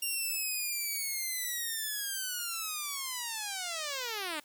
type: linear sweep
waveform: 5% pulse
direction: down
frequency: 2794 to 287.9 Hz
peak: -23 dBFS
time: 0.02-4.4 s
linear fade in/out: 5 ms
effects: white hiss -61 dBFS RMS until 4.44 s + high-pass 100 Hz 12 dB/octave